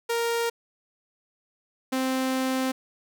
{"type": "tone pair in turn", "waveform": "sawtooth", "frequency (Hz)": [466.2, 261.1], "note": ["A#4", "C4"], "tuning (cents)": [0, -3], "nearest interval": "minor seventh", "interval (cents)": 1003, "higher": "first", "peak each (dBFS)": -20, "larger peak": "neither", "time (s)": [[0.09, 0.5], [1.92, 2.72]], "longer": "second", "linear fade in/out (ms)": 10, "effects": []}